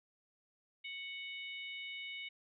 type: harmonic tone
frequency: 740 Hz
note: F#5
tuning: in tune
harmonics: 3 / 4 / 5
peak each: -44 / -48 / -51 dBFS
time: 0.84-2.29 s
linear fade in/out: 10 ms
effects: none